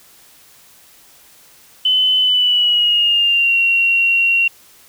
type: tone with pitch glide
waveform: sine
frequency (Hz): 3028 to 2745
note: F#7 to F7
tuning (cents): +39 to -31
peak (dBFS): -11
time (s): 1.85-4.48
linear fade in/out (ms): 5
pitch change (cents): -170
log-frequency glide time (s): 2.19-3.56
effects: white hiss -47 dBFS RMS until 4.88 s